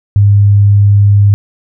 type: tone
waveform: sine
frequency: 101.5 Hz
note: G#2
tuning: 39 cents flat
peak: -3 dBFS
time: 0.16-1.34 s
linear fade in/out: 0 ms
effects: none